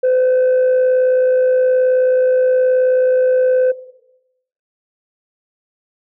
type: tone with amplitude modulation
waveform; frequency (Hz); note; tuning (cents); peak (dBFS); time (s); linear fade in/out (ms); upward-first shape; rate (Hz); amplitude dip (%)
sine; 510; C5; -44; -7; 0.03-3.72; 10; sine; 58.9; 40
effects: noise-tail reverb RT60 0.9 s tail -17 dB re dry + tanh soft clip ceiling -9 dBFS